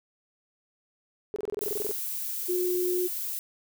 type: tone bursts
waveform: sine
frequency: 415.3 Hz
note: G#4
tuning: in tune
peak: -28 dBFS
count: 13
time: 1.34-1.913 s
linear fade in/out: 0 ms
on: 21 ms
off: 25 ms
type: noise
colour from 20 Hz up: violet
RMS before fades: -33 dBFS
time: 1.61-3.39 s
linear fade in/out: 0 ms
type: tone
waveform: sine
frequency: 360.2 Hz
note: F#4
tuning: 46 cents flat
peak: -25 dBFS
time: 2.48-3.08 s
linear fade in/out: 20 ms
effects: none